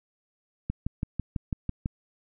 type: click train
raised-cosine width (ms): 5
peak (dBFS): -16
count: 8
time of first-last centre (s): 0.7-1.859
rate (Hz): 6.04
effects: none